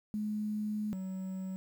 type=tone pair in turn; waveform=sine / triangle; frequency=211.8 / 188.69 Hz; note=G#3 / F#3; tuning=+34 / +34 cents; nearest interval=major second; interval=200 cents; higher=first; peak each=-32 / -34 dBFS; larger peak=first; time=0.14-0.93 / 0.93-1.56 s; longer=first; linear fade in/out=0 ms; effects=10-bit